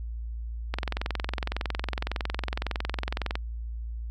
click train, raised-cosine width 0.3 ms, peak -13 dBFS, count 58, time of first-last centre 0.74-3.355 s, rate 21.8 Hz, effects added 57 Hz sine -32 dBFS peak until 4.1 s

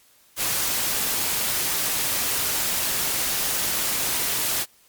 white noise, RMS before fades -24 dBFS, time 0.36-4.66 s, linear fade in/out 50 ms, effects white hiss -57 dBFS RMS until 4.88 s + MP3 96 kbps

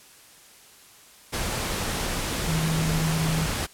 sine tone in noise, 160 Hz, D#3, 49 cents sharp, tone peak -23 dBFS, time 2.47-3.47 s, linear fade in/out 20 ms, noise pink, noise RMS -28 dBFS, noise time 1.32-3.67 s, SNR +2 dB, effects white hiss -51 dBFS RMS until 3.73 s + low-pass 12000 Hz 12 dB/octave

